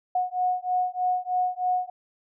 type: beating tone pair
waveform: sine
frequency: 728 / 731.2 Hz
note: F#5 / F#5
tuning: -28 / -21 cents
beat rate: 3.2 Hz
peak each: -26 dBFS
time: 0.15-1.9 s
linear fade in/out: 5 ms
effects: none